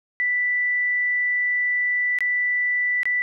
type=tone with dropouts; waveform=sine; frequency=1975.5 Hz; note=B6; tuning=in tune; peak=-19 dBFS; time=0.2-3.22 s; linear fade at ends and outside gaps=0 ms; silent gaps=2.187-2.206 / 3.032-3.055 s; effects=none